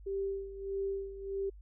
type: tone with tremolo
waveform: sine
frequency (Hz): 392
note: G4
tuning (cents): 0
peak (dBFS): -31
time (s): 0.06-1.5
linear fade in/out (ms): 10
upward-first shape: sine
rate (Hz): 1.6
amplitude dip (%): 75
effects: added 50 Hz sine -49 dBFS peak until 1.61 s